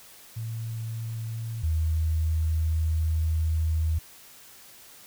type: tone pair in turn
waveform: sine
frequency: 112.8 / 79.76 Hz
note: A2 / D#2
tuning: +44 / +43 cents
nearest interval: tritone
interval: 601 cents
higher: first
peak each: -30 / -22 dBFS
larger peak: second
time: 0.36-1.63 / 1.63-3.99 s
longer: second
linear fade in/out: 10 ms
effects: white hiss -50 dBFS RMS until 5.06 s